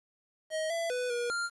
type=tone with pitch steps; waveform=square; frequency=630 / 669 / 496.5 / 479.6 / 1395 Hz; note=D#5 / E5 / B4 / A#4 / F6; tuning=+21 / +25 / +9 / +49 / -2 cents; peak=-31 dBFS; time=0.5-1.5 s; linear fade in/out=50 ms; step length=200 ms; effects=resampled to 24000 Hz + 10-bit